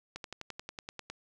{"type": "slowing click train", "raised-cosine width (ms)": 0.2, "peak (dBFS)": -23, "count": 11, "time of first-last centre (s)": [0.16, 1.1], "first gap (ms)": 82, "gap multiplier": 1.03, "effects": []}